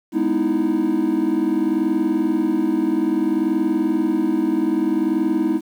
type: chord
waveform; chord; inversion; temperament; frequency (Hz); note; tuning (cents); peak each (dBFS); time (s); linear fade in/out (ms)
triangle; E major seventh; first; just; 206 / 247.2 / 309 / 329.6; G#3 / B3 / D#4 / E4; -14 / +2 / -12 / 0; -24 / -22 / -18 / -19; 0.12-5.61; 50
effects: tanh soft clip ceiling -6 dBFS + 8-bit